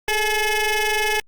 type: ring-modulated tone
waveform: 15% pulse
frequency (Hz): 430.6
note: A4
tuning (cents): -37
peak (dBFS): -9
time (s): 0.08-1.2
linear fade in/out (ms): 2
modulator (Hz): 1280
effects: Opus 48 kbps